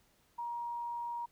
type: tone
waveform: sine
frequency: 947 Hz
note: A#5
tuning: 27 cents sharp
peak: -36 dBFS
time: 0.38-1.26 s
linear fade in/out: 10 ms
effects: pink hiss -70 dBFS RMS until 1.31 s